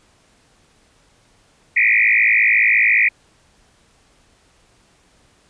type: tone with frequency modulation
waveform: sine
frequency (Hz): 2186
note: C#7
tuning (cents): -25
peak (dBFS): -11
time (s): 1.76-3.09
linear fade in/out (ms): 10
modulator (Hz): 54.4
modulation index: 5.2
effects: pink hiss -56 dBFS RMS until 5.49 s + resampled to 22050 Hz